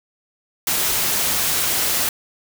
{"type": "noise", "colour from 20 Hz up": "white", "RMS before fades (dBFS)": -20, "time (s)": [0.67, 2.09], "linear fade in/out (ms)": 2, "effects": []}